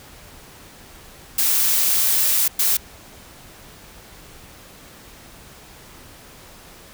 blue noise bursts at uneven times, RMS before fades -18 dBFS, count 2, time 1.38-2.48 / 2.59-2.77 s, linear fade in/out 5 ms, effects pink hiss -44 dBFS RMS until 6.93 s

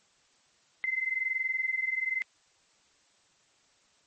sine tone pair together, 2047 / 2068 Hz, C7 / C7, -38 / -21 cents, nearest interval unison, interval 17 cents, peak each -32 / -30 dBFS, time 0.84-2.22 s, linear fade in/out 0 ms, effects white hiss -66 dBFS RMS until 4.06 s + MP3 32 kbps

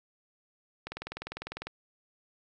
click train, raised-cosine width 0.3 ms, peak -21 dBFS, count 17, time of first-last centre 0.87-1.67 s, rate 20 Hz, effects none

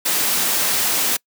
white noise, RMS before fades -19 dBFS, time 0.05-1.17 s, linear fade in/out 10 ms, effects noise-tail reverb RT60 0.1 s tail -26 dB re dry + high-pass 150 Hz 12 dB/octave

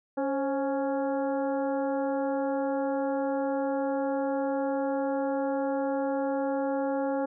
harmonic tone with a mistuned harmonic, 277.9 Hz, C#4, 4 cents sharp, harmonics 1 / 2 / 3 / 4 / 5 / 6, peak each -30 / -29 / -34 / -45 / -43 / -48 dBFS, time 0.17-7.26 s, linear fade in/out 10 ms, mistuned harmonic 2, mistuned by -58 cents, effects none

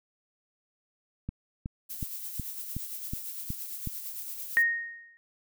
click train, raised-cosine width 5 ms, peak -21 dBFS, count 8, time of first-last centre 1.29-3.873 s, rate 2.71 Hz
violet noise with tremolo, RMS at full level -37 dBFS, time 1.89-4.63 s, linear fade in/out 20 ms, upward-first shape sine, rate 8.8 Hz, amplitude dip 40%
sine tone with exponential decay, 1859 Hz, A#6, 5 cents flat, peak -17 dBFS, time 4.57-5.17 s, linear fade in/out 0 ms, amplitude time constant 130 ms
effects none

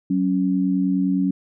sine tone pair together, 187.4 / 277.2 Hz, F#3 / C#4, +22 / 0 cents, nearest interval perfect fifth, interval 678 cents, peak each -20 dBFS, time 0.1-1.31 s, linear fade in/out 5 ms, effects none

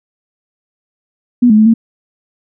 sine tone with pitch steps, 243.8 / 213.6 / 216.9 / 227.1 Hz, B3 / G#3 / A3 / A#3, -22 / +49 / -25 / -45 cents, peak -4 dBFS, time 1.42-1.74 s, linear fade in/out 10 ms, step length 80 ms, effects none

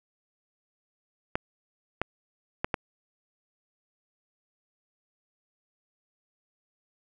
clicks, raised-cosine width 0.5 ms, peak -11 dBFS, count 4, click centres 1.355 / 2.016 / 2.645 / 2.742 s, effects none

